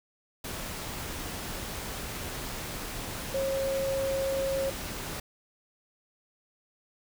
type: tone in noise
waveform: sine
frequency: 541 Hz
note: C#5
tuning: 42 cents flat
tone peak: -27 dBFS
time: 3.34-4.7 s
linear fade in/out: 5 ms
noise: pink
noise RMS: -37 dBFS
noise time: 0.44-5.2 s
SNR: +7 dB
effects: none